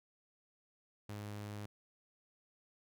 sawtooth tone, 103.83 Hz, G#2, in tune, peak -39 dBFS, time 1.09-1.66 s, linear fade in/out 5 ms, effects none

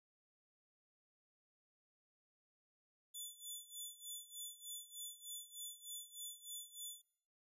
10% pulse tone with tremolo, 3480 Hz, A7, 20 cents flat, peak -37 dBFS, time 3.14-7.02 s, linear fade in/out 10 ms, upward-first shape sine, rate 3.3 Hz, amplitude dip 85%, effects noise-tail reverb RT60 0.8 s tail -25 dB re dry + resampled to 32000 Hz

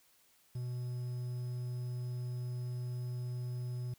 triangle tone with quantisation, 123.47 Hz, B2, in tune, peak -34 dBFS, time 0.55-3.94 s, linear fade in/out 5 ms, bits 10, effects white hiss -68 dBFS RMS until 3.98 s

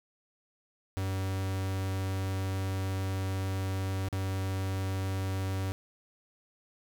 45% pulse tone with dropouts, 95.6 Hz, G2, 43 cents flat, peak -30 dBFS, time 0.97-5.72 s, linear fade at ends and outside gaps 0 ms, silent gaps 4.086-4.127 s, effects none

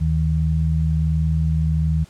sine tone pair together, 76.53 / 157.9 Hz, D#2 / D#3, -28 / +26 cents, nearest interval octave + minor second, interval 1254 cents, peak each -19 dBFS, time 0-2.05 s, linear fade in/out 20 ms, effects pink hiss -51 dBFS RMS until 2.09 s + low-pass 10000 Hz 12 dB/octave

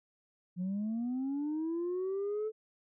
sine linear sweep, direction up, 174.8 to 440 Hz, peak -30 dBFS, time 0.56-2.52 s, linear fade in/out 50 ms, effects tanh soft clip ceiling -30 dBFS

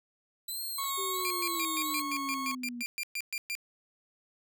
10% pulse tone with vibrato, 3951 Hz, B7, in tune, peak -28 dBFS, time 0.48-2.02 s, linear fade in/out 5 ms, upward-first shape sine, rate 1.4 Hz, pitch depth 120 cents each way
40% pulse tone, 1098 Hz, C#6, 17 cents flat, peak -33 dBFS, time 0.78-2.55 s, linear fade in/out 5 ms
sine exponential sweep, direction down, 392 to 236.3 Hz, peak -37 dBFS, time 0.97-2.83 s, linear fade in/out 20 ms
sawtooth tone bursts, 2385 Hz, D7, 26 cents sharp, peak -29 dBFS, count 14, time 1.25-3.552 s, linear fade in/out 0 ms, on 53 ms, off 120 ms
effects none

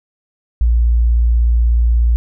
sine tone, 58.27 Hz, A#1, in tune, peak -9 dBFS, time 0.61-2.16 s, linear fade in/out 0 ms, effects none

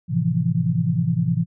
sine chord, F major seventh, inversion first, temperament equal, 110 / 130.81 / 164.81 / 174.61 Hz, A2 / C3 / E3 / F3, 0 / 0 / 0 / 0 cents, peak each -26 / -24 / -21 / -24 dBFS, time 0.08-1.46 s, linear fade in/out 50 ms, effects none

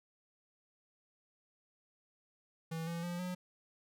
square tone with pitch steps, 163.1 / 168.85 / 174.81 / 180.97 Hz, E3 / E3 / F3 / F#3, -18 / +42 / +2 / -38 cents, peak -38 dBFS, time 2.71-3.35 s, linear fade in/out 10 ms, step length 160 ms, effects none

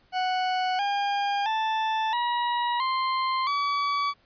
40% pulse tone with pitch steps, 740 / 807 / 880 / 959.7 / 1046.5 / 1141.2 Hz, F#5 / G#5 / A5 / B5 / C6 / C#6, 0 / -50 / 0 / -50 / 0 / +50 cents, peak -23 dBFS, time 0.12-4.14 s, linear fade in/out 50 ms, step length 670 ms, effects pink hiss -63 dBFS RMS until 4.25 s + resampled to 11025 Hz

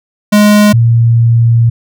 square / sine tone pair in turn, 208.4 / 116.42 Hz, G#3 / A#2, +6 / -2 cents, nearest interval minor seventh, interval 1008 cents, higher first, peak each -4 dBFS, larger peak neither, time 0.32-0.73 / 0.73-1.7 s, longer second, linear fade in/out 10 ms, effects none

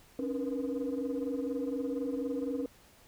sine tone cluster, 272.1 / 296.2 / 472.7 / 490.1 Hz, C#4 / D4 / A#4 / B4, -32 / +15 / +24 / -13 cents, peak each -33 / -39 / -38 / -37 dBFS, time 0.19-2.66 s, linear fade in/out 2 ms, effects tanh soft clip ceiling -25 dBFS + pink hiss -60 dBFS RMS until 3.07 s

